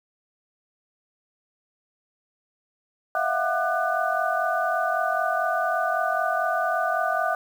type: tone cluster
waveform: sine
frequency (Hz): 649 / 693 / 738 / 1200 / 1490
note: E5 / F5 / F#5 / D6 / F#6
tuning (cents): -27 / -14 / -5 / +37 / +12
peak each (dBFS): -28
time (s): 3.15-7.35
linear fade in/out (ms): 2
effects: 8-bit